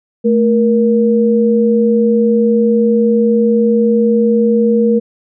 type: tone pair together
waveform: sine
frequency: 220 / 471.9 Hz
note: A3 / A#4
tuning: 0 / +21 cents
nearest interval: octave + minor second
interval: 1321 cents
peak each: -11 dBFS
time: 0.24-5 s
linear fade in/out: 20 ms
effects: none